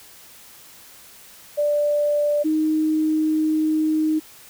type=tone pair in turn; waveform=sine; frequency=588 / 311.5 Hz; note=D5 / D#4; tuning=+2 / +2 cents; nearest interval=major seventh; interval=1100 cents; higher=first; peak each=-17 dBFS; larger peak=neither; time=1.57-2.44 / 2.44-4.2 s; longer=second; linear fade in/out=20 ms; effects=white hiss -46 dBFS RMS until 4.49 s